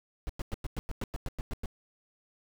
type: noise bursts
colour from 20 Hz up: brown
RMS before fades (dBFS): -33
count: 12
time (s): 0.27-1.658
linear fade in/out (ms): 0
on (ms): 24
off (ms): 100
effects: none